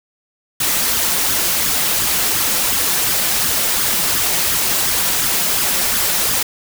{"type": "noise with flanger", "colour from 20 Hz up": "white", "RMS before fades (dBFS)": -17, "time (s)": [0.6, 6.43], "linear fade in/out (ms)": 5, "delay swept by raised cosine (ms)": [0.59, 5.89], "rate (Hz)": 2.8, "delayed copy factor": 0.55, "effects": []}